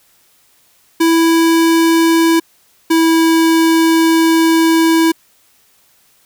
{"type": "tone pair in turn", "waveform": "square", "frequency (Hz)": [329.6, 326.9], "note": ["E4", "E4"], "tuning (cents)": [0, -14], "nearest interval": "unison", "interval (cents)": 14, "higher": "first", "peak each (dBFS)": -9, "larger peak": "neither", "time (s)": [[1, 2.4], [2.9, 5.12]], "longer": "second", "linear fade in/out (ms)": 10, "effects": ["white hiss -53 dBFS RMS until 6.25 s"]}